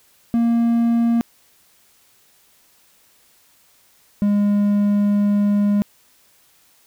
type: tone pair in turn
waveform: triangle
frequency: 233.1 / 204.6 Hz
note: A#3 / G#3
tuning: 0 / -26 cents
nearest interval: major second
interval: 226 cents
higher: first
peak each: -12 dBFS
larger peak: neither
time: 0.34-1.21 / 4.22-5.82 s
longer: second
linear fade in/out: 0 ms
effects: white hiss -56 dBFS RMS until 6.86 s